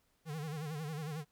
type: tone with vibrato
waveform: square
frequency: 153.5 Hz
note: D#3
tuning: 23 cents flat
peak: -39 dBFS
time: 0.25-1.25 s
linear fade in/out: 50 ms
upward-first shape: sine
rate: 11 Hz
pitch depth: 110 cents each way
effects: pink hiss -75 dBFS RMS until 1.31 s